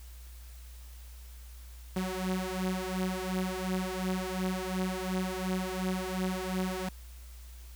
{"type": "beating tone pair", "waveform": "sawtooth", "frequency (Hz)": [184.5, 187.3], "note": ["F#3", "F#3"], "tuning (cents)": [-5, 21], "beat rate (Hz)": 2.8, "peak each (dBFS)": -30, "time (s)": [1.96, 6.89], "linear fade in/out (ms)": 5, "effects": ["added 60 Hz sine -45 dBFS peak until 7.75 s", "white hiss -57 dBFS RMS until 7.75 s"]}